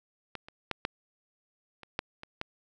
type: clicks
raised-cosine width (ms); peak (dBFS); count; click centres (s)
0.3; -21 / -30 / -14 / -13 / -30 / -13 / -26 / -17; 8; 0.353 / 0.485 / 0.713 / 0.851 / 1.833 / 1.991 / 2.234 / 2.414
effects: none